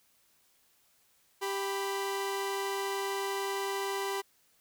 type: tone pair together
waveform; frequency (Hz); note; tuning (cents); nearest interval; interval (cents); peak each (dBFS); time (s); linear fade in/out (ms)
sawtooth; 392.9 / 990; G4 / B5; +4 / +4; octave + major third; 1600; -29 / -33; 1.41-4.22; 20
effects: white hiss -68 dBFS RMS until 4.6 s